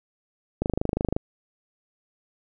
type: click train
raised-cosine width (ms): 2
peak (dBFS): -10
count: 15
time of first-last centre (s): 0.62-1.165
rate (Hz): 25.7
effects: none